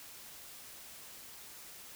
silence, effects white hiss -51 dBFS RMS until 1.95 s

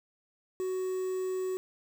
triangle tone with quantisation, 372.4 Hz, F#4, 11 cents sharp, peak -28 dBFS, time 0.6-1.57 s, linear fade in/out 0 ms, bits 8, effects none

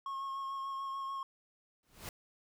triangle tone with vibrato, 1086 Hz, C#6, 36 cents flat, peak -35 dBFS, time 0.06-1.23 s, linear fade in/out 2 ms, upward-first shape sine, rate 6.8 Hz, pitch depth 17 cents each way
pink noise with exponential growth, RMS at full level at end -40 dBFS, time 1.83-2.09 s, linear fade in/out 2 ms, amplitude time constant 56 ms
effects none

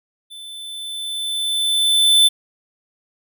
square tone with level ramp, 3523 Hz, A7, 1 cent sharp, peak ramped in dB -35 to -9 dBFS, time 0.3-2.29 s, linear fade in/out 20 ms, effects none

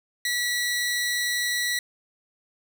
sawtooth tone pair together, 1944 / 4119 Hz, B6 / C8, -28 / -28 cents, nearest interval octave + minor second, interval 1300 cents, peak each -21 / -29 dBFS, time 0.25-1.79 s, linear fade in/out 2 ms, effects none

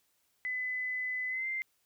sine tone with pitch glide, 2010 to 2088 Hz, B6 to C7, +30 to -4 cents, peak -32 dBFS, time 0.45-1.62 s, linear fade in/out 0 ms, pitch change +66 cents, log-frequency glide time 1.28-1.47 s, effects white hiss -74 dBFS RMS until 1.85 s

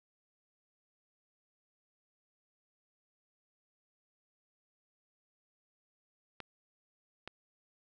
clicks, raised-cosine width 0.3 ms, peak -26 dBFS, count 2, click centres 6.403 / 7.276 s, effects none

